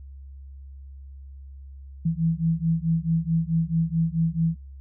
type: beating tone pair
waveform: sine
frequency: 162 / 166.6 Hz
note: E3 / E3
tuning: -30 / +19 cents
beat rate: 4.6 Hz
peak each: -24 dBFS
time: 2.05-4.56 s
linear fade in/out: 10 ms
effects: noise-tail reverb RT60 0.3 s tail -24 dB re dry + added 68 Hz sine -39 dBFS peak until 4.8 s